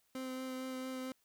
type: tone with vibrato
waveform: 30% pulse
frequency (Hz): 259.2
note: C4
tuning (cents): -16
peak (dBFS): -37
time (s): 0.15-1.12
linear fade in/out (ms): 2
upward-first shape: sine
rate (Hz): 4.4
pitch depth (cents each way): 11
effects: white hiss -75 dBFS RMS until 1.24 s